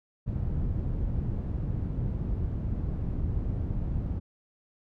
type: low-pass noise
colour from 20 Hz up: white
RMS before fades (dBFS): -30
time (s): 0.26-4.2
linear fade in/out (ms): 20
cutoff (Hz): 110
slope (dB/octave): 12
effects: none